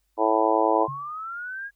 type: harmonic tone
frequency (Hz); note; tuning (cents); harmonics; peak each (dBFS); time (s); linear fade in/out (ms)
110; A2; 0; 3 / 4 / 5 / 6 / 7 / 8 / 9; -26 / -26 / -26 / -26 / -26 / -26 / -26; 0.17-0.88; 50
type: linear sweep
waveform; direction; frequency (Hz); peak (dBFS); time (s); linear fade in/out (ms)
sine; up; 939 to 1656; -31; 0.72-1.71; 50
type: tone with exponential decay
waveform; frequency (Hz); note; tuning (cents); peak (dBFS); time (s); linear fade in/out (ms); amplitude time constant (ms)
sine; 138.59; C#3; 0; -30; 0.88-1.13; 5; 53
effects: added 50 Hz sine -70 dBFS peak until 1.75 s + white hiss -75 dBFS RMS until 1.75 s